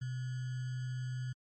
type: tone with sample-and-hold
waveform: sine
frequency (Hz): 126.7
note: B2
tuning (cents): +45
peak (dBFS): -35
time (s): 0.01-1.33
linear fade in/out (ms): 10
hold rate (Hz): 1575
effects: MP3 32 kbps